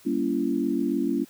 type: chord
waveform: sine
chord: G diminished seventh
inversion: none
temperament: just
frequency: 196 / 235.2 / 282.2 / 338.7 Hz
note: G3 / Bb3 / Db4 / Fb4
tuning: 0 / +16 / +31 / +47 cents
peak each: -32 / -28 / -26 / -28 dBFS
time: 0.05-1.25 s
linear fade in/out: 20 ms
effects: white hiss -54 dBFS RMS until 1.29 s